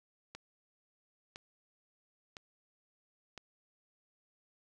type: click train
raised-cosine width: 0.2 ms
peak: -28 dBFS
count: 4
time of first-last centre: 0.35-3.377 s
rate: 0.991 Hz
effects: none